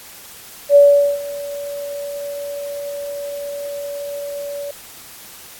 sine tone with ADSR envelope, 572 Hz, D5, 46 cents flat, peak -4 dBFS, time 0.69-4.71 s, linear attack 66 ms, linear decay 430 ms, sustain -20 dB, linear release 4 ms, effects white hiss -39 dBFS RMS until 5.59 s + AAC 64 kbps

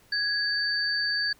sine tone pair together, 1661.2 / 4581 Hz, G#6 / D8, 0 / -44 cents, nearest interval octave + tritone, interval 1756 cents, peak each -27 dBFS, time 0.12-1.33 s, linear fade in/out 5 ms, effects pink hiss -59 dBFS RMS until 1.39 s

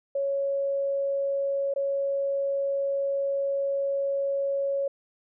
sine tone with dropouts, 554.4 Hz, C#5, in tune, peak -24 dBFS, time 0.15-4.88 s, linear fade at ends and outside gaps 5 ms, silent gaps 1.739-1.76 s, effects none

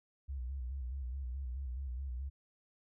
sine tone with vibrato, 64.8 Hz, C2, 16 cents flat, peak -37 dBFS, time 0.28-2.3 s, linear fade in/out 20 ms, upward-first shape square, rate 4.7 Hz, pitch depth 91 cents each way, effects none

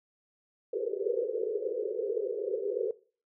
white band-pass noise, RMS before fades -32 dBFS, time 0.73-2.91 s, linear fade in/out 5 ms, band 380 to 510 Hz, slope 96 dB/octave, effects noise-tail reverb RT60 0.4 s tail -20 dB re dry

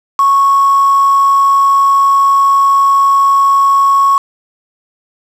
sine tone with quantisation, 1104 Hz, C#6, 7 cents flat, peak -6 dBFS, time 0.19-4.18 s, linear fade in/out 2 ms, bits 3, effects low-pass 6000 Hz 12 dB/octave

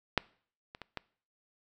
clicks, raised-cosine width 0.3 ms, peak -8 / -28 / -26 / -20 dBFS, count 4, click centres 0.177 / 0.749 / 0.817 / 0.973 s, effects noise-tail reverb RT60 0.5 s tail -23 dB re dry

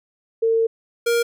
sine / square tone pair in turn, 452.9 / 469.6 Hz, A#4 / A#4, -50 / +13 cents, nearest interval minor second, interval 63 cents, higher second, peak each -15 / -17 dBFS, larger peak first, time 0.42-0.67 / 1.06-1.23 s, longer first, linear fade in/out 10 ms, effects none

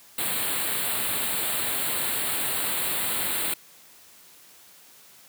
white band-stop noise, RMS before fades -27 dBFS, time 0.18-3.54 s, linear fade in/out 5 ms, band 4400 to 7700 Hz, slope 96 dB/octave, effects white hiss -52 dBFS RMS until 5.28 s + high-pass 100 Hz 12 dB/octave

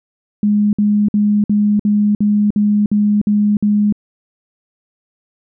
sine tone bursts, 207.7 Hz, G#3, in tune, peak -10 dBFS, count 10, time 0.43-3.925 s, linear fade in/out 2 ms, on 300 ms, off 55 ms, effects none

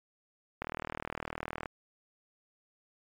click train, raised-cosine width 0.5 ms, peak -20 dBFS, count 42, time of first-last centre 0.62-1.658 s, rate 39.5 Hz, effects MP3 96 kbps

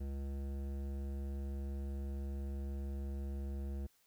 sine tone with hard clipping, 69 Hz, C#2, 7 cents flat, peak -40 dBFS, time 0-3.87 s, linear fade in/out 10 ms, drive 14 dB, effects white hiss -72 dBFS RMS until 4.06 s

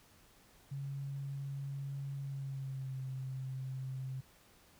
sine tone with pitch glide, 138.59 to 131.49 Hz, C#3 to C3, 0 to +9 cents, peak -38 dBFS, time 0.71-4.21 s, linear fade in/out 10 ms, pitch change -91 cents, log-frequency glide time 2.23-3.01 s, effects pink hiss -64 dBFS RMS until 4.79 s

